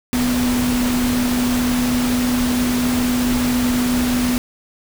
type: tone in noise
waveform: sine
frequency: 246.9 Hz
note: B3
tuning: in tune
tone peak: -16 dBFS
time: 0.13-4.38 s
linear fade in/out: 0 ms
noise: pink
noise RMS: -24 dBFS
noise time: 0.13-4.38 s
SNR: +5 dB
effects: none